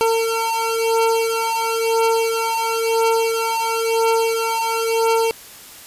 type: beating tone pair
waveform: 25% pulse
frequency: 453 / 453.98 Hz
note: A#4 / A#4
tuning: -50 / -46 cents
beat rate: 0.98 Hz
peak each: -16 dBFS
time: 0.01-5.31 s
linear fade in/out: 0 ms
effects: white hiss -40 dBFS RMS until 5.86 s + resampled to 32000 Hz